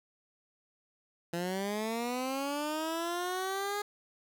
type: linear sweep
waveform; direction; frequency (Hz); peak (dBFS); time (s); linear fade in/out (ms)
15% pulse; up; 168.3 to 415.3; -26; 1.33-3.82; 5
effects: none